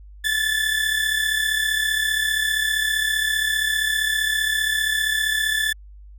30% pulse tone pair together, 1722.8 / 1758 Hz, A6 / A6, -37 / -2 cents, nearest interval unison, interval 35 cents, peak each -20 dBFS, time 0.24-5.73 s, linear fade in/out 10 ms, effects added 50 Hz sine -40 dBFS peak until 6.18 s

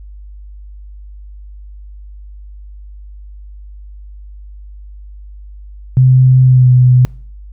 sine tone with pitch glide, 129 to 125.84 Hz, C3 to B2, -24 to +33 cents, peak -4 dBFS, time 5.97-7.05 s, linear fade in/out 0 ms, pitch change -43 cents, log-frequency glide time 6.45-6.69 s, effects noise-tail reverb RT60 0.5 s tail -26 dB re dry + added 50 Hz sine -30 dBFS peak until 7.52 s

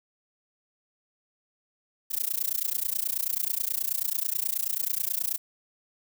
violet noise with amplitude modulation, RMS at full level -25 dBFS, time 2.1-5.38 s, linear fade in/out 20 ms, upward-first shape sine, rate 29.3 Hz, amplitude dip 100%, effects none

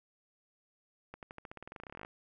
accelerating click train, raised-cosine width 0.5 ms, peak -30 dBFS, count 22, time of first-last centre 1.14-2.049 s, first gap 88 ms, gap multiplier 0.92, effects none

